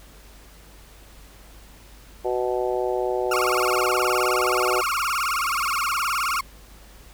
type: harmonic tone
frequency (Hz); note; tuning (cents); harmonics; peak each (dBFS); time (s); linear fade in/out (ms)
124.1; B2; +9; 3 / 4 / 5 / 6 / 7; -25 / -27 / -29 / -31 / -32; 2.24-4.82; 20
type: tone with vibrato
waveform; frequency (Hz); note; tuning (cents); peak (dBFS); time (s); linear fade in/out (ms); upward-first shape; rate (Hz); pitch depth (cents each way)
35% pulse; 1234; D#6; -15; -20; 3.31-6.41; 5; sine; 19; 250
effects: added 50 Hz sine -47 dBFS peak until 7.13 s + pink hiss -50 dBFS RMS until 7.13 s